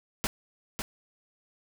pink noise with echo, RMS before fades -29 dBFS, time 0.24-0.27 s, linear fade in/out 0 ms, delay 550 ms, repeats 1, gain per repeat -5 dB, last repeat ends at 0.82 s, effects none

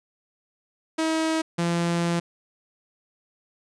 sawtooth tone pair in turn, 320.1 / 170.85 Hz, D#4 / F3, +49 / -38 cents, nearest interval major seventh, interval 1087 cents, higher first, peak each -18 dBFS, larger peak neither, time 0.98-1.42 / 1.58-2.2 s, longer second, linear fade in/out 10 ms, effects resampled to 22050 Hz

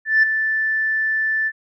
sine tone with ADSR envelope, 1760 Hz, A6, in tune, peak -8 dBFS, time 0.05-1.52 s, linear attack 180 ms, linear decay 8 ms, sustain -9 dB, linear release 51 ms, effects tanh soft clip ceiling -7 dBFS

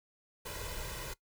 pink noise with comb filter, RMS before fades -41 dBFS, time 0.45-1.14 s, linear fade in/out 10 ms, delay 2 ms, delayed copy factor +0.8, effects noise-tail reverb RT60 0.1 s tail -19 dB re dry

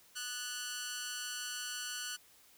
10% pulse tone with amplitude modulation, 1480 Hz, F#6, in tune, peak -27 dBFS, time 0.15-2.17 s, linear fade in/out 20 ms, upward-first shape sine, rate 254 Hz, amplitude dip 75%, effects white hiss -63 dBFS RMS until 2.57 s

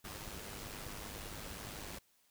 pink noise with amplitude modulation, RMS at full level -44 dBFS, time 0.04-1.99 s, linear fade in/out 10 ms, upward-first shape sine, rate 102 Hz, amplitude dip 50%, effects white hiss -72 dBFS RMS until 2.3 s

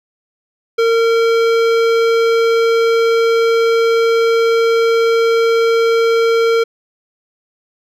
sine tone with hard clipping, 458.2 Hz, A#4, 30 cents flat, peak -12 dBFS, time 0.78-6.64 s, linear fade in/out 10 ms, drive 16 dB, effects none

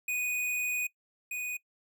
square tone pair in turn, 2481 / 2481 Hz, D#7 / D#7, -6 / -6 cents, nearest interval unison, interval 0 cents, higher neither, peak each -30 / -34 dBFS, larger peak first, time 0.08-0.87 / 1.31-1.57 s, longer first, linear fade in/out 5 ms, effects noise-tail reverb RT60 0.1 s tail -21 dB re dry

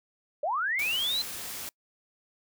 sine linear sweep, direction up, 540 to 4149 Hz, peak -26 dBFS, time 0.43-1.22 s, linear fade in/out 5 ms
white noise, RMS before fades -38 dBFS, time 0.79-1.69 s, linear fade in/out 0 ms
effects noise-tail reverb RT60 0.1 s tail -26 dB re dry

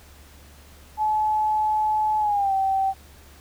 sine tone with pitch glide, 858 to 773.3 Hz, A5 to G5, -44 to -24 cents, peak -19 dBFS, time 0.97-2.94 s, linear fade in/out 50 ms, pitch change -180 cents, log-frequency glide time 2.19-2.53 s, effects added 72 Hz sine -48 dBFS peak until 3.4 s + pink hiss -51 dBFS RMS until 3.4 s

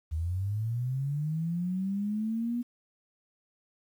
sine linear sweep, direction up, 75.7 to 244 Hz, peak -28 dBFS, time 0.11-2.63 s, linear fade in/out 20 ms, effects 10-bit

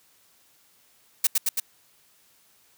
blue noise with echo, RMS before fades -19 dBFS, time 1.24-1.27 s, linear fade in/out 5 ms, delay 110 ms, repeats 3, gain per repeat -2 dB, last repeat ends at 1.6 s, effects white hiss -61 dBFS RMS until 2.77 s + high-pass 60 Hz 12 dB/octave

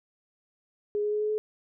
sine tone with pitch steps, 415.3 / 418.4 / 421.6 / 424.8 / 428 Hz, G#4 / G#4 / G#4 / G#4 / A4, 0 / +13 / +26 / +39 / -48 cents, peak -25 dBFS, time 0.95-1.38 s, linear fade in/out 0 ms, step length 86 ms, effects none

